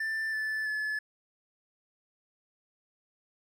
triangle tone with pitch steps, 1774 / 1747.6 / 1721.5 Hz, A6 / A6 / A6, +14 / -12 / -38 cents, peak -28 dBFS, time 0-0.99 s, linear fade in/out 5 ms, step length 330 ms, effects none

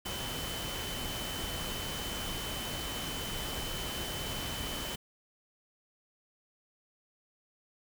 sine tone in noise, 3043 Hz, F#7, 48 cents sharp, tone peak -41 dBFS, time 0.05-4.96 s, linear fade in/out 10 ms, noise pink, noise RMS -38 dBFS, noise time 0.05-4.96 s, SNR -6 dB, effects none

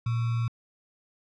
sine tone with sample-and-hold, 116.54 Hz, A#2, in tune, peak -24 dBFS, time 0.06-0.48 s, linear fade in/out 5 ms, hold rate 1225 Hz, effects low-pass 4000 Hz 12 dB/octave

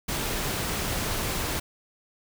pink noise, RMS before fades -29 dBFS, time 0.08-1.6 s, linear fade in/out 10 ms, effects none

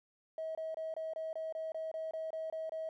triangle tone bursts, 640 Hz, D#5, 49 cents sharp, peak -33 dBFS, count 13, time 0.38-2.89 s, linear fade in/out 2 ms, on 170 ms, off 25 ms, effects tanh soft clip ceiling -34 dBFS

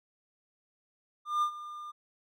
triangle tone with ADSR envelope, 1203 Hz, D6, 41 cents sharp, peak -22 dBFS, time 1.25-1.92 s, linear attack 170 ms, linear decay 86 ms, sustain -16 dB, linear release 18 ms, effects none

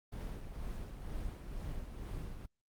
brown noise with tremolo, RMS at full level -40 dBFS, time 0.12-2.46 s, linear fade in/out 5 ms, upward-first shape sine, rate 2.1 Hz, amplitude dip 45%, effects Opus 24 kbps

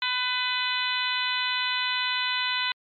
harmonic tone, 501 Hz, B4, 25 cents sharp, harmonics 2 / 3 / 4 / 5 / 6 / 7 / 8, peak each -32 / -32 / -32 / -32 / -32 / -32 / -32 dBFS, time 0.02-2.72 s, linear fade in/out 2 ms, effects MP3 48 kbps

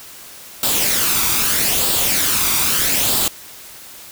white noise with flanger, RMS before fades -17 dBFS, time 0.63-3.28 s, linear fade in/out 2 ms, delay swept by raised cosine 0.24 to 0.86 ms, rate 0.79 Hz, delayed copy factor +0.5, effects white hiss -38 dBFS RMS until 4.11 s

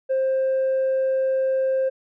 triangle tone with tanh clipping, 528 Hz, C5, 16 cents sharp, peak -19 dBFS, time 0.09-1.9 s, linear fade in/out 20 ms, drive 6 dB, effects none

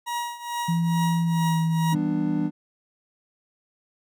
40% pulse tone with tremolo, 953 Hz, A#5, 38 cents sharp, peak -24 dBFS, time 0.06-1.95 s, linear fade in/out 20 ms, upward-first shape triangle, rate 2.3 Hz, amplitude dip 85%
sine tone with pitch glide, 168.3 to 163.04 Hz, E3 to E3, +36 to -19 cents, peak -20 dBFS, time 0.68-1.96 s, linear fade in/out 10 ms, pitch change -55 cents, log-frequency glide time 1.22-1.56 s
triangle chord, E minor seventh, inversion none, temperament just, 164.81 / 197.78 / 247.2 / 296.7 Hz, E3 / G3 / B3 / D4, 0 / +16 / +2 / +18 cents, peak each -26 / -27 / -28 / -23 dBFS, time 1.91-2.51 s, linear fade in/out 50 ms
effects none

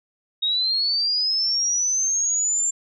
sine linear sweep, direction up, 3729 to 7340 Hz, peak -19 dBFS, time 0.42-2.71 s, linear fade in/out 10 ms, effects none

